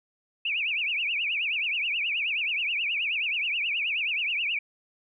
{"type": "tone with vibrato", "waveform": "sine", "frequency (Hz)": 2552, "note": "D#7", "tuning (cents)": 43, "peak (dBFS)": -25, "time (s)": [0.45, 4.59], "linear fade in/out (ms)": 5, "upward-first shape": "triangle", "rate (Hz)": 9.4, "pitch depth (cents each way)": 250, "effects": []}